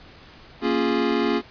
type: click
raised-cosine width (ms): 0.2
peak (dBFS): -32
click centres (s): 0.338
type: chord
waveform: square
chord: Bb minor seventh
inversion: none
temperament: equal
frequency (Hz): 233.1 / 277.2 / 349.2 / 415.3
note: Bb3 / Db4 / F4 / Ab4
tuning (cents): 0 / 0 / 0 / 0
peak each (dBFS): -26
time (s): 0.61-1.42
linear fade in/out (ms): 50
effects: pink hiss -47 dBFS RMS until 1.5 s + resampled to 11025 Hz